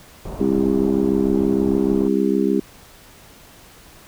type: low-pass noise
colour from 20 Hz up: pink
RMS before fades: -31 dBFS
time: 0.25-2.08 s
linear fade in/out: 5 ms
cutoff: 960 Hz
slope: 24 dB/octave
type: harmonic tone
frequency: 66.6 Hz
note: C2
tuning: 31 cents sharp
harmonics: 3 / 4 / 5 / 6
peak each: -21 / -21 / -21 / -21 dBFS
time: 0.4-2.6 s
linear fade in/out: 5 ms
effects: pink hiss -46 dBFS RMS until 4.07 s